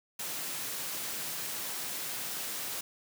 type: high-pass noise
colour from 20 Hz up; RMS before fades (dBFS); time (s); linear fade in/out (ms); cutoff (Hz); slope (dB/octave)
white; -37; 0.19-2.81; 5; 110; 48
effects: none